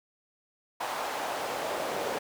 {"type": "noise with high-pass filter sweep", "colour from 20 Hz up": "brown", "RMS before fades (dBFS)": -33, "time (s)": [0.8, 2.19], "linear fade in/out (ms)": 10, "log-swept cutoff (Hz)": [830, 520], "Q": 1.7, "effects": []}